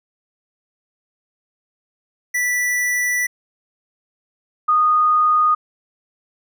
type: tone pair in turn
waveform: square / sine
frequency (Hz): 1968 / 1234.4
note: B6 / D#6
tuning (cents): -7 / -14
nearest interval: minor sixth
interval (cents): 807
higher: first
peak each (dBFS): -18 / -12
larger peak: second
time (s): 2.34-3.27 / 4.68-5.55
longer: first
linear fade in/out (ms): 10
effects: none